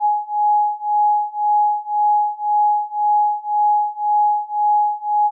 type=beating tone pair; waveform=sine; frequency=835 / 836.9 Hz; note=G#5 / G#5; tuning=+9 / +13 cents; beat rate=1.9 Hz; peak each=-18 / -17 dBFS; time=0-5.31 s; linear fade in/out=50 ms; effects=none